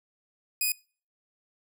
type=tone; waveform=5% pulse; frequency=2489 Hz; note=D#7; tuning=in tune; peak=-15 dBFS; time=0.61-0.72 s; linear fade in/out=2 ms; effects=noise-tail reverb RT60 0.4 s tail -24 dB re dry